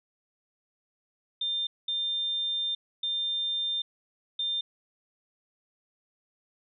sine tone bursts at uneven times, 3600 Hz, A7, 39 cents sharp, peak -27 dBFS, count 4, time 1.41-1.67 / 1.88-2.75 / 3.03-3.82 / 4.39-4.61 s, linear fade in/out 5 ms, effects none

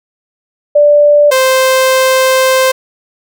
sine / sawtooth tone pair in turn, 587 / 521.9 Hz, D5 / C5, -1 / -4 cents, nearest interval major second, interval 203 cents, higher first, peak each -3 dBFS, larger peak neither, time 0.75-1.31 / 1.31-2.72 s, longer second, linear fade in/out 10 ms, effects none

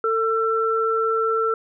sine tone pair together, 448 / 1342.5 Hz, A4 / E6, +31 / +31 cents, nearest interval octave + perfect fifth, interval 1900 cents, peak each -21 dBFS, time 0.04-1.54 s, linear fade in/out 2 ms, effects none

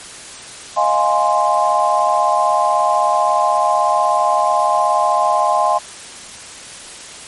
sine chord, F minor seventh, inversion third, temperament equal, 622.3 / 698.5 / 830.6 / 1046.5 Hz, Eb5 / F5 / Ab5 / C6, 0 / 0 / 0 / 0 cents, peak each -19 / -18 / -17 / -16 dBFS, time 0.76-5.79 s, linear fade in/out 20 ms, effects white hiss -34 dBFS RMS until 7.27 s + MP3 48 kbps

